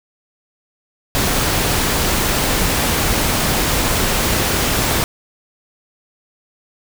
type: noise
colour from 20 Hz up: pink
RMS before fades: -17 dBFS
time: 1.15-5.04 s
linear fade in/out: 0 ms
effects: none